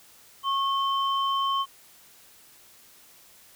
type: tone pair together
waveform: sine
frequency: 1092 / 3092 Hz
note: C#6 / G7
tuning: -26 / -24 cents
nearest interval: octave + tritone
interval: 1802 cents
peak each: -23 / -30 dBFS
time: 0.43-1.66 s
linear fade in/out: 50 ms
effects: tanh soft clip ceiling -16 dBFS + white hiss -54 dBFS RMS until 3.55 s